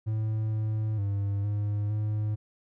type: tone with pitch steps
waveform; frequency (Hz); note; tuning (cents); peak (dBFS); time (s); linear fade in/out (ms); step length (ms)
triangle; 109.1 / 108.5 / 100.2 / 103.5 / 106.4; A2 / A2 / G2 / G#2 / G#2; -14 / -24 / +38 / -5 / +42; -24; 0.06-2.36; 20; 460
effects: none